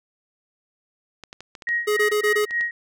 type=clicks; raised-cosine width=0.2 ms; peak=-21 dBFS; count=10; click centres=1.237 / 1.329 / 1.406 / 1.552 / 1.622 / 1.689 / 2.12 / 2.439 / 2.509 / 2.61 s
type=tone with tremolo; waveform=sine; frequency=1887 Hz; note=A#6; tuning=21 cents sharp; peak=-19 dBFS; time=1.67-2.71 s; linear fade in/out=2 ms; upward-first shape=sine; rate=3.5 Hz; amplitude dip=90%
type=tone bursts; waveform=square; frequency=420.2 Hz; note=G#4; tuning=20 cents sharp; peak=-19 dBFS; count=5; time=1.87-2.454 s; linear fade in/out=10 ms; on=100 ms; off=21 ms
effects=none